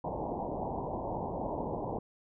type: low-pass noise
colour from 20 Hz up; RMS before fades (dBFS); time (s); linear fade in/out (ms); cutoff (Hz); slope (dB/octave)
white; -36; 0.04-1.99; 5; 970; 96
effects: none